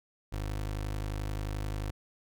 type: tone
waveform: 25% pulse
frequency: 51.4 Hz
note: G#1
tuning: 17 cents flat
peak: -29 dBFS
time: 0.32-1.91 s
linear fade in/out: 10 ms
effects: none